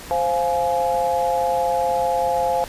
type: chord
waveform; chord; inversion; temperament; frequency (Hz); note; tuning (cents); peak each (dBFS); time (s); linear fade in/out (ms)
sine; F minor; second; equal with one note detuned; 523.3 / 698.5 / 841.2; C5 / F5 / Ab5; 0 / 0 / +22; -22; 0.11-2.64; 0
effects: pink hiss -37 dBFS RMS until 2.68 s + resampled to 32000 Hz